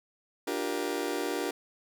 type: chord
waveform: 35% pulse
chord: G minor seventh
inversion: second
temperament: just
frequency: 294 / 352.8 / 392 / 470.4 Hz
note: D4 / F4 / G4 / Bb4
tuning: +2 / +18 / 0 / +16 cents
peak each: -34 dBFS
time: 0.47-1.51 s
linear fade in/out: 5 ms
effects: none